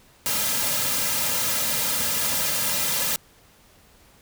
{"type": "noise with comb filter", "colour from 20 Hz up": "white", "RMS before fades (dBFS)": -24, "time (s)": [0.26, 3.16], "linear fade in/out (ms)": 0, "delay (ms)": 2.7, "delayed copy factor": -0.8, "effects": ["pink hiss -55 dBFS RMS until 4.21 s"]}